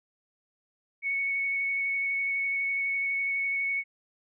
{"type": "tone with vibrato", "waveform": "sine", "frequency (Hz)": 2217, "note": "C#7", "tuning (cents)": 0, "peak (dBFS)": -26, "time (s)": [1.02, 3.84], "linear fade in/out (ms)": 50, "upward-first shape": "square", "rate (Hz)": 12, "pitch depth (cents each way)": 8, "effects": []}